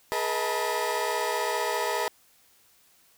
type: tone cluster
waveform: 30% pulse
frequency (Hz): 418.7 / 480.9 / 635 / 892 / 977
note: G#4 / B4 / D#5 / A5 / B5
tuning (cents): +14 / -46 / +35 / +23 / -19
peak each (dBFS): -30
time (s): 0.12-2.08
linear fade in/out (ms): 0
effects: white hiss -61 dBFS RMS until 3.17 s